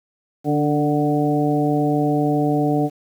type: harmonic tone with a mistuned harmonic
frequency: 148.5 Hz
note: D3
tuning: 20 cents sharp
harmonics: 1 / 2 / 3 / 4 / 5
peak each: -22 / -19 / -24 / -27 / -24 dBFS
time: 0.44-2.9 s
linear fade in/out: 50 ms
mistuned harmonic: 2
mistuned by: -23 cents
effects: 8-bit